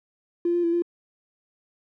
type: tone with pitch steps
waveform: triangle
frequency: 344.9 / 348 / 337.1 / 345 Hz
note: F4 / F4 / E4 / F4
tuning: -22 / -6 / +39 / -21 cents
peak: -16 dBFS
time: 0.45-0.822 s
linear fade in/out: 5 ms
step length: 93 ms
effects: tanh soft clip ceiling -18 dBFS